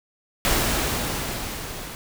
pink noise with level ramp, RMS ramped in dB -20 to -36 dBFS, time 0.45-1.95 s, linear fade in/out 0 ms, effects none

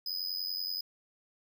square tone with amplitude modulation, 5010 Hz, D#8, 11 cents sharp, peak -30 dBFS, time 0.06-0.81 s, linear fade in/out 5 ms, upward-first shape sine, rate 90.4 Hz, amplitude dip 85%, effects none

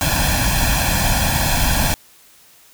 pink noise with comb filter, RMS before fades -17 dBFS, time 0.01-1.94 s, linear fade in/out 0 ms, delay 1.2 ms, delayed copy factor +0.9, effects white hiss -49 dBFS RMS until 2.73 s

